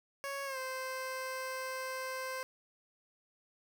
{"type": "tone with pitch glide", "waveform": "15% pulse", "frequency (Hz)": [554.4, 520.3], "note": ["C#5", "C5"], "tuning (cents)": [0, -10], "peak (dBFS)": -31, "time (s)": [0.24, 2.43], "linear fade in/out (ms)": 0, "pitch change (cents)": -110, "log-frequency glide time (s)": [0.45, 0.58], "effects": []}